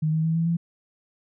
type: tone with pitch steps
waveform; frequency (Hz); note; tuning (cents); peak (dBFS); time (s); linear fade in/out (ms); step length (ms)
sine; 155.56 / 158.74 / 161.98 / 165.29 / 168.66; D#3 / D#3 / E3 / E3 / E3; 0 / +35 / -30 / +5 / +40; -20; 0.02-0.57; 10; 110
effects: none